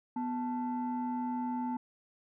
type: tone pair together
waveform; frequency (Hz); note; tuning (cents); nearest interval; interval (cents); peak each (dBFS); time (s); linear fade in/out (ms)
sine; 247 / 880.2; B3 / A5; 0 / 0; octave + minor seventh; 2200; -32 / -35; 0.16-1.77; 5
effects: tanh soft clip ceiling -27 dBFS